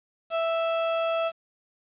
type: tone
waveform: 35% pulse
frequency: 659.3 Hz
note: E5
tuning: in tune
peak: -22 dBFS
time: 0.3-1.32 s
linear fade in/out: 50 ms
effects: resampled to 8000 Hz + 9-bit